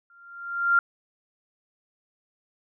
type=tone with exponential growth; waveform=sine; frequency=1390 Hz; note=F6; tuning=9 cents flat; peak=-14 dBFS; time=0.1-0.79 s; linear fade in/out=2 ms; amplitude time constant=150 ms; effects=none